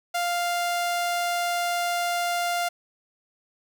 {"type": "tone", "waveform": "sawtooth", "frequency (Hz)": 698.5, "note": "F5", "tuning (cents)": 0, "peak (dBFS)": -20, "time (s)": [0.14, 2.69], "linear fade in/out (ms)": 10, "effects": []}